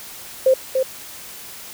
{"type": "tone with echo", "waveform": "sine", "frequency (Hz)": 523.3, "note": "C5", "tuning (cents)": 0, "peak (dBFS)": -10, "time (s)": [0.46, 0.54], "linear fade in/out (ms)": 5, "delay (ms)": 290, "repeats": 1, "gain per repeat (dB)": -5, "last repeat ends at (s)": 0.83, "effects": ["white hiss -37 dBFS RMS until 1.73 s"]}